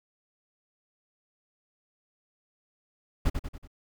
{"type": "noise with echo", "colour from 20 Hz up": "brown", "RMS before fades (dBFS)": -23, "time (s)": [3.25, 3.3], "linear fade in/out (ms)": 10, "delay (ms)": 94, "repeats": 4, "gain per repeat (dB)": -6, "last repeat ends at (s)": 3.676, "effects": []}